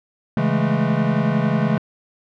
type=chord; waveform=square; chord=A major seventh; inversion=first; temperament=equal with one note detuned; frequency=138.59 / 164.81 / 207.7 / 218.7 Hz; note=C#3 / E3 / G#3 / A3; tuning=0 / 0 / 0 / -10 cents; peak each=-23 dBFS; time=0.37-1.78 s; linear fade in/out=2 ms; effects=low-pass 2000 Hz 12 dB/octave